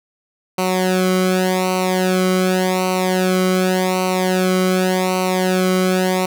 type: tone with flanger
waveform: sawtooth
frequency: 185 Hz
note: F#3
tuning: in tune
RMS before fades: -17 dBFS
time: 0.58-6.26 s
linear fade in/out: 5 ms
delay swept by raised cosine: 0.58 to 1.15 ms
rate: 0.87 Hz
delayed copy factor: -0.9
effects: none